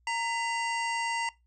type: harmonic tone with a mistuned harmonic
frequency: 927 Hz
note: A#5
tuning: 10 cents flat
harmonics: 1 / 2 / 3 / 5 / 6 / 7 / 8 / 9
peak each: -31 / -34 / -35 / -43 / -47 / -49 / -48 / -45 dBFS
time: 0.07-1.29 s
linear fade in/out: 2 ms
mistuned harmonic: 2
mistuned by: +130 cents
effects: noise-tail reverb RT60 0.2 s tail -21 dB re dry + added 60 Hz sine -64 dBFS peak until 1.46 s